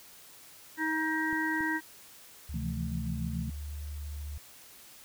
harmonic tone, 315.9 Hz, D#4, 26 cents sharp, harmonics 1 / 3 / 5 / 6, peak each -32 / -36 / -34 / -33 dBFS, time 0.77-1.81 s, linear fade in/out 50 ms
clicks, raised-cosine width 3 ms, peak -32 dBFS, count 2, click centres 1.329 / 1.607 s
sine tone, 73.42 Hz, D2, in tune, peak -36 dBFS, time 2.49-4.38 s, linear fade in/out 5 ms
sine chord, F major seventh, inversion second, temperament equal with one note detuned, 130.81 / 164.81 / 171.91 / 220 Hz, C3 / E3 / F3 / A3, 0 / 0 / -27 / 0 cents, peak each -38 dBFS, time 2.54-3.5 s, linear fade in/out 5 ms
effects white hiss -53 dBFS RMS until 5.04 s

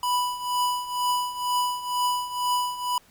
square tone with tremolo, 987.8 Hz, B5, in tune, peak -21 dBFS, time 0.03-2.98 s, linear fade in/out 2 ms, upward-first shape triangle, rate 2.1 Hz, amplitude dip 80%, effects pink hiss -57 dBFS RMS until 3.1 s

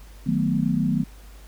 sine chord, B dominant seventh, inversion first, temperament equal, 155.56 / 185 / 220 / 246.9 Hz, D#3 / F#3 / A3 / B3, 0 / 0 / 0 / 0 cents, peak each -25 dBFS, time 0.26-1.04 s, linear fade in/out 10 ms, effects added 50 Hz sine -42 dBFS peak until 1.47 s + pink hiss -52 dBFS RMS until 1.47 s

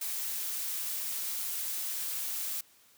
blue noise, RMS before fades -35 dBFS, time 0.01-2.61 s, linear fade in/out 5 ms, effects white hiss -62 dBFS RMS until 2.97 s + high-pass 60 Hz 12 dB/octave

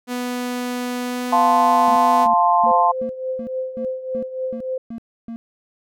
sawtooth tone with pitch glide, 246.9 to 248.6 Hz, B3 to B3, 0 to +12 cents, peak -19 dBFS, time 0.07-2.28 s, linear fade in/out 50 ms, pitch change +12 cents, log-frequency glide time 1.03-1.37 s
sine chord, F major, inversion none, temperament equal, 698.5 / 880 / 1046.5 Hz, F5 / A5 / C6, 0 / 0 / 0 cents, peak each -17 dBFS, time 1.32-2.92 s, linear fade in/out 10 ms
triangle tone bursts, 230 Hz, A#3, 23 cents flat, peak -26 dBFS, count 10, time 1.88-5.36 s, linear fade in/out 0 ms, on 78 ms, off 300 ms
sine tone with tremolo, 518 Hz, C5, 17 cents flat, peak -20 dBFS, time 2.66-4.78 s, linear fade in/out 5 ms, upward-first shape triangle, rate 3.5 Hz, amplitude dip 75%
effects none

